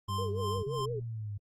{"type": "harmonic tone", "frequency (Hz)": 98, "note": "G2", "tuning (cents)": 0, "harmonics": [1, 2, 4], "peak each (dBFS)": [-33, -43, -53], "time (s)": [0.08, 0.63], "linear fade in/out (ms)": 5}
{"type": "tone with tremolo", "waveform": "square", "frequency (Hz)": 1046.5, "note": "C6", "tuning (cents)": 0, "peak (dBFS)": -34, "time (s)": [0.08, 0.86], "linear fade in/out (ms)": 10, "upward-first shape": "sine", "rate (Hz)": 3, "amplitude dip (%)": 95}
{"type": "tone with vibrato", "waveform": "sine", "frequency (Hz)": 440, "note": "A4", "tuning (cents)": 0, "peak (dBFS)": -34, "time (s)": [0.18, 1], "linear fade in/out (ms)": 10, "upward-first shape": "triangle", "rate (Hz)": 5.8, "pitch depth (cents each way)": 190}
{"type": "exponential sweep", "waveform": "sine", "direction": "down", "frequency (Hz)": [140, 99.9], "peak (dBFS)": -35, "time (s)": [0.66, 1.38], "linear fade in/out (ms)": 10}
{"effects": ["low-pass 11000 Hz 12 dB/octave", "Opus 24 kbps"]}